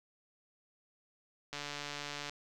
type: click train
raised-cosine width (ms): 0.2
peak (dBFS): -23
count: 112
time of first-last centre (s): 1.53-2.296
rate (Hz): 145
effects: none